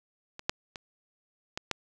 clicks, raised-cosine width 0.2 ms, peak -24 / -8 / -22 / -16 / -11 dBFS, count 5, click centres 0.394 / 0.495 / 0.758 / 1.575 / 1.713 s, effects none

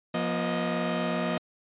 sawtooth tone cluster, 174.5 / 239.8 / 623 Hz, F3 / A#3 / D#5, -1 / +49 / +2 cents, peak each -27 dBFS, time 0.14-1.38 s, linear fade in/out 5 ms, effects resampled to 8000 Hz

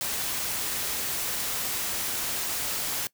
white noise, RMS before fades -30 dBFS, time 0.01-3.07 s, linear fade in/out 0 ms, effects noise-tail reverb RT60 0.1 s tail -21 dB re dry

